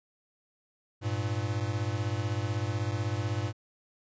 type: beating tone pair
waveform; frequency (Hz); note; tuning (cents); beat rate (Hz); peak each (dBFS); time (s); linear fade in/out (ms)
square; 100.2 / 116.2; G2 / A#2; +38 / -5; 16; -32 / -33; 1.01-3.53; 50
effects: resampled to 16000 Hz